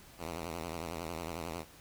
5% pulse tone with vibrato, 83.3 Hz, E2, 19 cents sharp, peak -27 dBFS, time 0.18-1.65 s, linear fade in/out 50 ms, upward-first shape triangle, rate 11 Hz, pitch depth 150 cents each way, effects pink hiss -56 dBFS RMS until 1.8 s

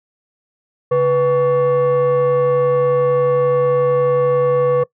sine tone with frequency modulation, 493.9 Hz, B4, in tune, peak -10 dBFS, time 0.91-4.84 s, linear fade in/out 10 ms, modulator 633 Hz, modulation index 0.56, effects noise-tail reverb RT60 0.1 s tail -21 dB re dry + tanh soft clip ceiling -9 dBFS

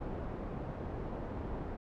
pink low-pass noise, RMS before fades -40 dBFS, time 0-1.77 s, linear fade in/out 20 ms, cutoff 810 Hz, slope 12 dB/octave, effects none

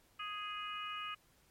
harmonic tone, 415.3 Hz, G#4, in tune, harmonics 3 / 4 / 5 / 6 / 7, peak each -42 / -52 / -53 / -47 / -46 dBFS, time 0.19-1.15 s, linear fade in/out 10 ms, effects pink hiss -69 dBFS RMS until 1.5 s + MP3 64 kbps

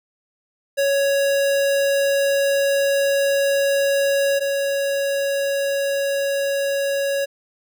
square tone pair in turn, 556 / 556 Hz, C#5 / C#5, +5 / +5 cents, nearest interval unison, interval 0 cents, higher neither, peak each -17 / -20 dBFS, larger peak first, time 0.77-4.4 / 4.4-7.26 s, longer first, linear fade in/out 20 ms, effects none

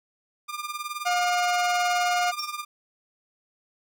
sawtooth tone with tremolo, 1200 Hz, D6, 37 cents sharp, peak -24 dBFS, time 0.48-2.65 s, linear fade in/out 20 ms, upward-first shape triangle, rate 19 Hz, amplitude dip 85%
harmonic tone, 713 Hz, F5, 36 cents sharp, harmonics 1 / 2 / 3 / 4 / 6 / 7 / 8 / 9 / 10, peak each -23 / -29 / -33 / -35 / -39 / -40 / -41 / -42 / -43 dBFS, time 1.05-2.32 s, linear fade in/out 20 ms
triangle tone with exponential decay, 5500 Hz, F8, 27 cents flat, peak -26 dBFS, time 2.39-2.58 s, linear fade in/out 5 ms, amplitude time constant 40 ms
effects none

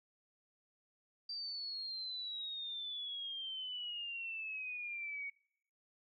sine exponential sweep, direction down, 4699 to 2230 Hz, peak -40 dBFS, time 1.29-5.3 s, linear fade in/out 5 ms, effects noise-tail reverb RT60 0.7 s tail -24 dB re dry

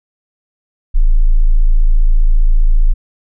sine tone, 27.5 Hz, A0, in tune, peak -5 dBFS, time 0.94-2.94 s, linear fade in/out 20 ms, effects none

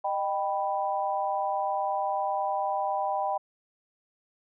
sine chord, Eb augmented, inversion none, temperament equal with one note detuned, 613.7 / 784 / 987.8 Hz, Eb5 / G5 / B5, -24 / 0 / 0 cents, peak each -32 / -28 / -32 dBFS, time 0.04-3.38 s, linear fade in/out 10 ms, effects none

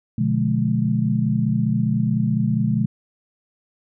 sine chord, B diminished seventh, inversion none, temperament just, 123.47 / 148.16 / 177.8 / 213.4 Hz, B2 / D3 / F3 / Ab3, 0 / +16 / +31 / +47 cents, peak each -22 / -24 / -25 / -21 dBFS, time 0.18-2.86 s, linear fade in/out 5 ms, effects none

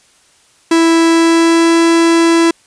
45% pulse tone with pitch glide, 330.1 to 333 Hz, E4 to E4, +2 to +18 cents, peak -7 dBFS, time 0.71-2.51 s, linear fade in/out 5 ms, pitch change +16 cents, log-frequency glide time 1.05-1.79 s, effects white hiss -50 dBFS RMS until 2.66 s + resampled to 22050 Hz

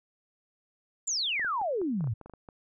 sine exponential sweep, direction down, 7459 to 100 Hz, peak -27 dBFS, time 1.07-2.14 s, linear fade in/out 10 ms
clicks, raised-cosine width 1 ms, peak -32 dBFS, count 12, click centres 1.396 / 1.447 / 1.615 / 1.816 / 2.008 / 2.042 / 2.073 / 2.213 / 2.26 / 2.297 / 2.337 / 2.488 s
effects none

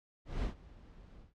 brown noise with ADSR envelope, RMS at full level -33 dBFS, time 0.25-1.34 s, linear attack 180 ms, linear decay 110 ms, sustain -22 dB, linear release 150 ms, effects low-pass 5000 Hz 12 dB/octave

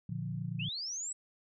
sine chord, Bb major, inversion none, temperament equal, 116.54 / 146.83 / 174.61 Hz, Bb2 / D3 / F3, 0 / 0 / 0 cents, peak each -39 dBFS, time 0.09-0.69 s, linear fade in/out 5 ms
sine linear sweep, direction up, 2489 to 7990 Hz, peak -36 dBFS, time 0.59-1.13 s, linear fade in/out 10 ms
effects none

